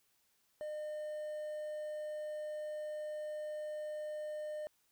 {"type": "tone with quantisation", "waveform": "triangle", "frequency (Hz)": 607, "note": "D#5", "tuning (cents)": -43, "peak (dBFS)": -37, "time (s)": [0.61, 4.67], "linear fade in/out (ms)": 0, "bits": 11, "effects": ["white hiss -75 dBFS RMS until 4.91 s"]}